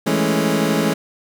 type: chord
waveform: 25% pulse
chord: A major seventh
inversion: second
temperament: equal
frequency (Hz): 164.81 / 207.7 / 220 / 277.2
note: E3 / G#3 / A3 / C#4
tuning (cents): 0 / 0 / 0 / 0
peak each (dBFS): -18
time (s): 0.06-0.94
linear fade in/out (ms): 10
effects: none